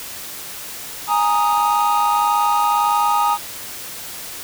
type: chord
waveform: triangle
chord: Ab suspended second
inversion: none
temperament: equal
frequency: 830.6 / 932.3 / 1244.5 Hz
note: Ab5 / Bb5 / Eb6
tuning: 0 / 0 / 0 cents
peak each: -17 dBFS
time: 1.07-3.38 s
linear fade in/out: 50 ms
effects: white hiss -32 dBFS RMS until 4.43 s